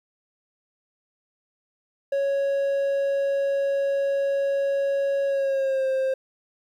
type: tone with pitch glide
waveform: triangle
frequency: 554.4 to 528.8 Hz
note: C#5 to C5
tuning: 0 to +18 cents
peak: -19 dBFS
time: 2.12-6.14 s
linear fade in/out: 5 ms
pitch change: -82 cents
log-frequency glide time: 5.26-5.87 s
effects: 10-bit